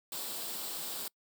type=noise with comb filter; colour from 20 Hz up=white; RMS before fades=-39 dBFS; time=0.12-1.08 s; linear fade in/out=2 ms; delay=0.24 ms; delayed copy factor=+0.5; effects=noise-tail reverb RT60 0.1 s tail -26 dB re dry + high-pass 200 Hz 12 dB/octave